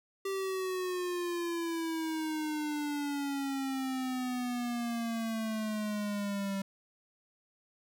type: exponential sweep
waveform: square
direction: down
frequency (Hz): 391.2 to 194.6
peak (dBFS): -33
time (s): 0.25-6.62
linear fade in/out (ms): 5
effects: none